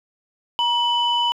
sine tone pair together, 950 / 2993 Hz, A#5 / F#7, +33 / +19 cents, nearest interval octave + minor sixth, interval 1986 cents, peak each -19 dBFS, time 0.59-1.32 s, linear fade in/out 0 ms, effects tanh soft clip ceiling -11 dBFS + 9-bit

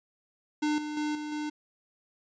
square tone with level steps, 300 Hz, D4, 37 cents sharp, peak -26 / -34 / -29 / -35 / -32 dBFS, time 0.62-1.5 s, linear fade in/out 10 ms, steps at 0.78 / 0.97 / 1.15 / 1.32 s, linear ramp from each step 2 ms, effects resampled to 16000 Hz

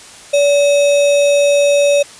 sine tone with sample-and-hold, 573 Hz, D5, 43 cents flat, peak -8 dBFS, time 0.33-2.03 s, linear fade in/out 10 ms, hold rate 3150 Hz, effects white hiss -37 dBFS RMS until 2.19 s + resampled to 22050 Hz

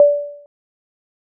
sine tone with exponential decay, 580 Hz, D5, 22 cents flat, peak -3 dBFS, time 0-0.46 s, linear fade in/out 1 ms, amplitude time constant 98 ms, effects none

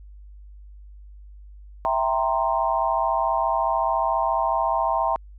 sine chord, C dominant seventh, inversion first, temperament equal, 659.3 / 784 / 932.3 / 1046.5 Hz, E5 / G5 / Bb5 / C6, 0 / 0 / 0 / 0 cents, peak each -25 / -26 / -24 / -26 dBFS, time 1.85-5.16 s, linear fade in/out 0 ms, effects added 50 Hz sine -41 dBFS peak until 5.38 s

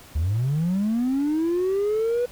triangle linear sweep, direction up, 69.3 to 493.9 Hz, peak -17 dBFS, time 0.15-2.26 s, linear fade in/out 10 ms, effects tanh soft clip ceiling -16 dBFS + pink hiss -47 dBFS RMS until 2.31 s

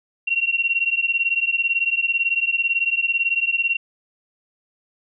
sine beating tone pair, 2734 / 2752 Hz, F7 / F7, -37 / -26 cents, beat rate 18 Hz, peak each -21 / -21 dBFS, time 0.27-3.77 s, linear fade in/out 10 ms, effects none

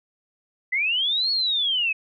sine linear two-way sweep, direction up then down, 1968 to 4395 to 2513 Hz, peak -20 dBFS, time 0.72-1.93 s, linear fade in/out 10 ms, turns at 1.31 s, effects none

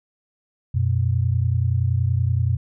sine tone pair together, 91.3 / 121.87 Hz, F#2 / B2, -23 / -23 cents, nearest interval perfect fourth, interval 500 cents, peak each -20 dBFS, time 0.74-2.57 s, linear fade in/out 10 ms, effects none

